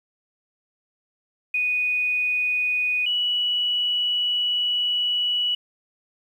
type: tone pair in turn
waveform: sine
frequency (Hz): 2480 / 2941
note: D#7 / F#7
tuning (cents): -6 / -11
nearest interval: minor third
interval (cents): 295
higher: second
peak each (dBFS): -20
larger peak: neither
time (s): 1.54-3.06 / 3.06-5.55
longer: second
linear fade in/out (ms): 5
effects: 9-bit